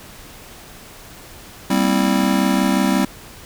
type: chord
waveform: square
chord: C dominant seventh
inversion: second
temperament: just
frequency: 196.22 / 235.5 / 261.6 / 327 Hz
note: G3 / Bb3 / C4 / E4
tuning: +2 / +18 / 0 / -14 cents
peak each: -19 / -25 / -20 / -24 dBFS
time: 1.7-3.05 s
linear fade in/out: 5 ms
effects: pink hiss -40 dBFS RMS until 3.45 s